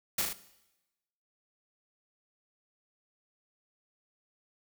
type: noise with echo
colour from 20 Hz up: white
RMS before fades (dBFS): -29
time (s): 0.18-0.22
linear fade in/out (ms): 5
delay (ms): 37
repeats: 3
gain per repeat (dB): -3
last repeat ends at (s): 0.331
effects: noise-tail reverb RT60 1.0 s tail -17 dB re dry